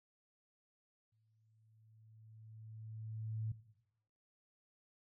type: tone with exponential growth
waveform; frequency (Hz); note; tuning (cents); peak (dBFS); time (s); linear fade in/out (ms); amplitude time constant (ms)
sine; 110; A2; 0; -35; 1.12-3.52; 5; 520
effects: noise-tail reverb RT60 0.9 s tail -17 dB re dry